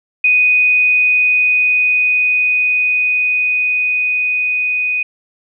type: tone with level ramp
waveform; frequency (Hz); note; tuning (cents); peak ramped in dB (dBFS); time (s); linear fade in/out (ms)
sine; 2489; D#7; 0; -8 to -14; 0.24-5.03; 5
effects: none